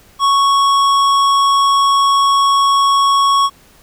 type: tone with hard clipping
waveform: triangle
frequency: 1108.7 Hz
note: C#6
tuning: in tune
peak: -11 dBFS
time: 0.19-3.5 s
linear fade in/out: 50 ms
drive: 16 dB
effects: pink hiss -47 dBFS RMS until 3.82 s